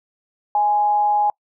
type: tone with amplitude modulation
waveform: sine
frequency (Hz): 830.6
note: G#5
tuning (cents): 0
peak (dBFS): -13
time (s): 0.55-1.3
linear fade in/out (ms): 2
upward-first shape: sine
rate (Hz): 197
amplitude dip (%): 30
effects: noise-tail reverb RT60 0.1 s tail -26 dB re dry